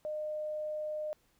sine tone, 610 Hz, D#5, 34 cents flat, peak -34 dBFS, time 0.05-1.13 s, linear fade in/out 0 ms, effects pink hiss -71 dBFS RMS until 1.39 s

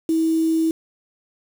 sine tone with quantisation, 323.1 Hz, E4, 35 cents flat, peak -16 dBFS, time 0.09-0.71 s, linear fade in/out 2 ms, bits 6, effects none

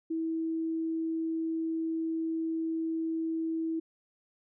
sine tone, 324.7 Hz, E4, 26 cents flat, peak -29 dBFS, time 0.1-3.8 s, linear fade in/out 10 ms, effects none

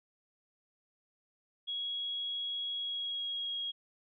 sine tone with pitch glide, 3322 to 3286 Hz, G#7 to G#7, 0 to -19 cents, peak -34 dBFS, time 1.67-3.72 s, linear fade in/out 20 ms, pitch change -19 cents, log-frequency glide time 2.73-3.56 s, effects none

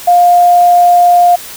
sine tone, 705 Hz, F5, 16 cents sharp, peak -3 dBFS, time 0.07-1.36 s, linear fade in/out 10 ms, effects white hiss -28 dBFS RMS until 1.56 s

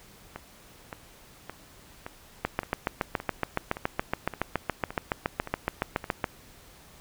two click trains, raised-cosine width 0.5 ms, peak -10 / -21 dBFS, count 28 / 11, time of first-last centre 2.45-6.242 / 0.36-6.042 s, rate 7.12 / 1.76 Hz, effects pink hiss -53 dBFS RMS until 7 s

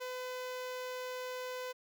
sawtooth tone with notch filter, 505 Hz, B4, 39 cents sharp, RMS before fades -41 dBFS, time 0-1.73 s, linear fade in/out 20 ms, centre 9300 Hz, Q 2, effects none

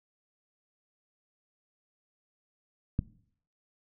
click, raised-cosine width 5 ms, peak -14 dBFS, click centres 2.991 s, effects noise-tail reverb RT60 0.6 s tail -20 dB re dry

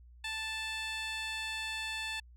15% pulse tone with band-pass filter, 880 Hz, A5, in tune, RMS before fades -38 dBFS, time 0.24-2.2 s, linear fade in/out 5 ms, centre 3500 Hz, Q 0.76, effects added 60 Hz sine -53 dBFS peak until 2.36 s

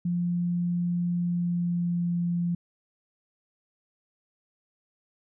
sine tone with pitch glide, 174.61 to 173.1 Hz, F3 to F3, 0 to -15 cents, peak -24 dBFS, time 0.05-2.55 s, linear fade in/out 5 ms, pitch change -15 cents, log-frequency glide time 1.14-2.17 s, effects none

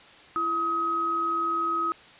sine tone pair together, 335.7 / 1267.4 Hz, E4 / D#6, +32 / +32 cents, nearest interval octave + major seventh, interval 2300 cents, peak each -34 / -24 dBFS, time 0.36-1.92 s, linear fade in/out 0 ms, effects white hiss -50 dBFS RMS until 2.19 s + resampled to 8000 Hz

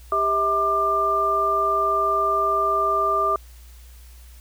sine tone cluster, 397.3 / 646 / 1193 Hz, G4 / E5 / D6, +23 / -35 / +27 cents, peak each -27 / -26 / -19 dBFS, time 0.12-3.36 s, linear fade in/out 2 ms, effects added 60 Hz sine -42 dBFS peak until 4.4 s + white hiss -53 dBFS RMS until 4.4 s

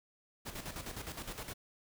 pink noise with tremolo, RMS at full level -42 dBFS, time 0.45-1.54 s, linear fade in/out 20 ms, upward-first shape square, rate 9.7 Hz, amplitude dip 60%, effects none

